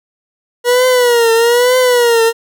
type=tone with vibrato; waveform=40% pulse; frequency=481.2 Hz; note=B4; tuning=45 cents flat; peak=-7 dBFS; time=0.64-2.33 s; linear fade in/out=50 ms; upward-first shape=triangle; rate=1.1 Hz; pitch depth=110 cents each way; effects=none